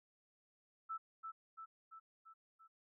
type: tone with echo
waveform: sine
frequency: 1318.5 Hz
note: E6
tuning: in tune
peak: -40 dBFS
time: 0.89-0.98 s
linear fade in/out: 20 ms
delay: 340 ms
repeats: 5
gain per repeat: -4 dB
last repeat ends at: 2.68 s
effects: none